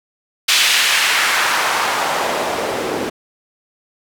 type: noise with band-pass filter sweep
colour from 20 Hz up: white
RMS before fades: -17 dBFS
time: 0.48-3.1 s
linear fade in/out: 10 ms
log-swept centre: 3100 to 340 Hz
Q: 1.2
effects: none